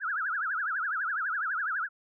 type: tone with vibrato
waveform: sine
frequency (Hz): 1465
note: F#6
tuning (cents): -18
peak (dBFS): -28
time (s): 0-1.89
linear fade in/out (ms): 50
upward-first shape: triangle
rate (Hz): 12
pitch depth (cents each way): 280
effects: none